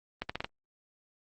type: accelerating click train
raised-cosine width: 0.3 ms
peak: -17 dBFS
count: 5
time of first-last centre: 0.22-0.445 s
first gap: 75 ms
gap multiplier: 0.81
effects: Opus 24 kbps

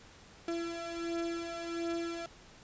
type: beating tone pair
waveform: 35% pulse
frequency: 336.1 / 337.5 Hz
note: E4 / E4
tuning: +34 / +41 cents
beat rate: 1.4 Hz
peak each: -38 / -35 dBFS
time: 0.48-2.26 s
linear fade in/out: 2 ms
effects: pink hiss -56 dBFS RMS until 2.63 s + resampled to 16000 Hz

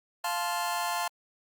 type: chord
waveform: sawtooth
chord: F major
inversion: none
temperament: just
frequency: 698.5 / 873.1 / 1047.7 Hz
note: F5 / A5 / C6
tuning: 0 / -14 / +2 cents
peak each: -29 dBFS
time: 0.24-1.08 s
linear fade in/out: 5 ms
effects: Opus 48 kbps

